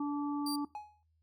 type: harmonic tone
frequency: 289.7 Hz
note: D4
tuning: 24 cents flat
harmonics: 1 / 3 / 4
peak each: -32 / -42 / -44 dBFS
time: 0-0.65 s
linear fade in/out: 5 ms
type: tone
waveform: sawtooth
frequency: 4699 Hz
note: D8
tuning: in tune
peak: -35 dBFS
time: 0.46-0.56 s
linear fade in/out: 5 ms
type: tone with exponential decay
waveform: triangle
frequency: 840 Hz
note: G#5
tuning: 19 cents sharp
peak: -35 dBFS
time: 0.75-1.03 s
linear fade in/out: 1 ms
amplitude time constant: 60 ms
effects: noise-tail reverb RT60 0.3 s tail -20 dB re dry + added 80 Hz sine -70 dBFS peak until 1.22 s